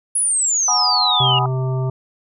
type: exponential sweep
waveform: sine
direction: down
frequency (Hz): 10548 to 2800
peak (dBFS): -15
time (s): 0.15-1.39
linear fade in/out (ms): 5
type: chord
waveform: sine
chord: G# minor seventh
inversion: third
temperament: equal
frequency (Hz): 740 / 830.6 / 987.8 / 1244.5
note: F#5 / G#5 / B5 / D#6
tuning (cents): 0 / 0 / 0 / 0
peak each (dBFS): -23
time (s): 0.68-1.46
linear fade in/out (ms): 2
type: harmonic tone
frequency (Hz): 130.1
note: C3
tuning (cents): -9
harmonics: 1 / 3 / 5 / 7 / 9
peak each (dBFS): -18 / -28 / -32 / -35 / -37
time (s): 1.2-1.9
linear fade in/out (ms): 5
effects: none